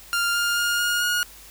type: tone with pitch steps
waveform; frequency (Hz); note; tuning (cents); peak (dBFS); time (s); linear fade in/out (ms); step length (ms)
sawtooth; 1396.9 / 1407.4 / 1418 / 1428.7 / 1439.5; F6 / F6 / F6 / F6 / F#6; 0 / +13 / +26 / +39 / -48; -17; 0.13-1.23; 0; 220
effects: added 50 Hz sine -51 dBFS peak until 1.5 s + white hiss -46 dBFS RMS until 1.5 s